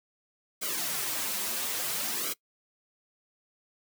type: noise with flanger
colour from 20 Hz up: white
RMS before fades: -32 dBFS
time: 0.61-2.34 s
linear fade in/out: 20 ms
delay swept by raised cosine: 1.1 to 6.8 ms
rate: 0.59 Hz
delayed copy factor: -0.9
effects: noise-tail reverb RT60 0.1 s tail -22 dB re dry + high-pass 150 Hz 12 dB/octave